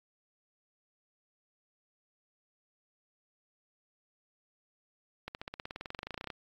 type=accelerating click train; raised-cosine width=0.3 ms; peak=-23 dBFS; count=23; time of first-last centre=5.28-6.302 s; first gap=69 ms; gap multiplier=0.96; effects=AAC 64 kbps